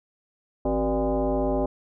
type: tone with frequency modulation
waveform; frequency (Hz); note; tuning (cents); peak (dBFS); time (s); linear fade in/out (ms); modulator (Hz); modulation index
sine; 164.81; E3; 0; -21; 0.65-1.66; 5; 215; 2.8
effects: none